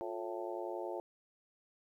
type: harmonic tone with a mistuned harmonic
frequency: 110.6 Hz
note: A2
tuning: 9 cents sharp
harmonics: 3 / 4 / 5 / 6 / 7 / 8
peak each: -42 / -46 / -44 / -45 / -49 / -47 dBFS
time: 0.01-1 s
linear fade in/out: 0 ms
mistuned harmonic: 3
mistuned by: +110 cents
effects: 12-bit